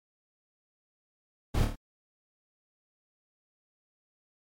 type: noise with echo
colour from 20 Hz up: brown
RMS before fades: -26 dBFS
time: 1.54-1.65 s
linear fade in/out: 10 ms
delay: 27 ms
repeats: 4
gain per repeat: -4 dB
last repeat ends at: 1.758 s
effects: MP3 64 kbps